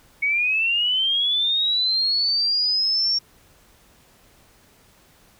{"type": "linear sweep", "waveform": "sine", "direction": "up", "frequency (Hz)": [2217, 5530], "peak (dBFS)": -18, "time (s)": [0.22, 3.19], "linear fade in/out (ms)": 10, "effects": ["pink hiss -55 dBFS RMS until 5.39 s"]}